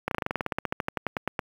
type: slowing click train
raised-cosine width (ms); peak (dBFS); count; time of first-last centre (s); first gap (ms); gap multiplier
0.5; -11; 21; 0.08-1.392; 32; 1.07
effects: high-pass 80 Hz 12 dB/octave + 7-bit